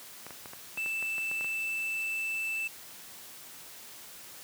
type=clicks; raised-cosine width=0.5 ms; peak=-28 dBFS; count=11; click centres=0.266 / 0.307 / 0.458 / 0.534 / 0.775 / 0.861 / 1.026 / 1.182 / 1.314 / 1.41 / 1.445 s
type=tone; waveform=triangle; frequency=2646 Hz; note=E7; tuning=6 cents sharp; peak=-29 dBFS; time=0.77-2.68 s; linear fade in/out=10 ms
effects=white hiss -48 dBFS RMS until 4.43 s + high-pass 80 Hz 12 dB/octave